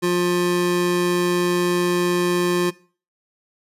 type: tone pair together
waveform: square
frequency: 176.8 / 353.6 Hz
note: F3 / F4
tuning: +22 / +22 cents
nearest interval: octave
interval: 1200 cents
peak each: -24 / -19 dBFS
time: 0.02-2.71 s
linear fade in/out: 20 ms
effects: noise-tail reverb RT60 0.4 s tail -20 dB re dry + resampled to 32000 Hz